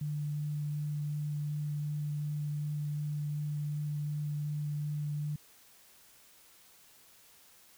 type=tone with vibrato; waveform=sine; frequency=148.3 Hz; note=D3; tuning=17 cents sharp; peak=-32 dBFS; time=0.01-5.36 s; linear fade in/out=5 ms; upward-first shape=sine; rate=2.7 Hz; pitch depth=8 cents each way; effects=white hiss -60 dBFS RMS until 7.77 s